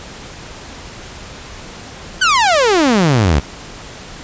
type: exponential sweep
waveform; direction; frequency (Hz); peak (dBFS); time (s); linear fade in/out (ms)
sawtooth; down; 1575 to 65.41; -6; 2.21-3.4; 10
effects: pink hiss -33 dBFS RMS until 4.23 s + resampled to 16000 Hz